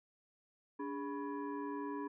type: tone with frequency modulation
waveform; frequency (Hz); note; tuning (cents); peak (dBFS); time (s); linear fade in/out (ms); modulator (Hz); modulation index
sine; 288.4; D4; -31; -38; 0.79-2.08; 10; 698; 1.1
effects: none